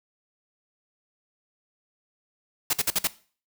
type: noise bursts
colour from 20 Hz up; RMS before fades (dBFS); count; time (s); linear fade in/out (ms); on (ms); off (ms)
white; -23; 5; 2.7-3.073; 5; 33; 52
effects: noise-tail reverb RT60 0.4 s tail -18 dB re dry